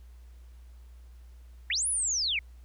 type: linear two-way sweep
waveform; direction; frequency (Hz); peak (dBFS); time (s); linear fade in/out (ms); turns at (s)
sine; up then down; 1687 to 10560 to 2106; -26; 1.7-2.39; 2; 1.88
effects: added 60 Hz sine -47 dBFS peak until 2.64 s + pink hiss -67 dBFS RMS until 2.64 s